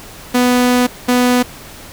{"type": "tone bursts at uneven times", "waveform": "sawtooth", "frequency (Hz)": 247.6, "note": "B3", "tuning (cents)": 5, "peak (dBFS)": -6, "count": 2, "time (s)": [[0.34, 0.87], [1.08, 1.43]], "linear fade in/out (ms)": 10, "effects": ["pink hiss -35 dBFS RMS until 1.92 s"]}